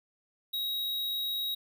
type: tone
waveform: square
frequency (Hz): 3813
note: A#7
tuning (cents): +38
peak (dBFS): -31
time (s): 0.53-1.55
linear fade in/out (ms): 10
effects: none